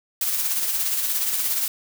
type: noise with tremolo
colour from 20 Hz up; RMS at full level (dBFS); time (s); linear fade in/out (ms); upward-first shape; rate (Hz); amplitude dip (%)
blue; -22; 0.21-1.68; 2; sine; 17; 40
effects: none